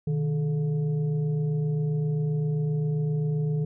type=tone with frequency modulation; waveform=sine; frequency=153.3 Hz; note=D#3; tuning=25 cents flat; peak=-23 dBFS; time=0.07-3.65 s; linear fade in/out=5 ms; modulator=279 Hz; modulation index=0.51; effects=none